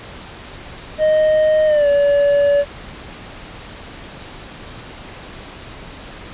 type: tone with pitch glide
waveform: triangle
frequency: 620 to 571.8 Hz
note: D#5 to D5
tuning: -6 to -46 cents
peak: -9 dBFS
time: 0.98-2.65 s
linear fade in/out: 50 ms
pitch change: -140 cents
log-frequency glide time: 1.66-1.88 s
effects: pink hiss -35 dBFS RMS until 6.33 s + resampled to 8000 Hz